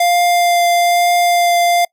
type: tone with vibrato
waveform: square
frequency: 698.5 Hz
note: F5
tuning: in tune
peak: -11 dBFS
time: 0-1.85 s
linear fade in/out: 5 ms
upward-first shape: triangle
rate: 1.1 Hz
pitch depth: 10 cents each way
effects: noise-tail reverb RT60 0.1 s tail -25 dB re dry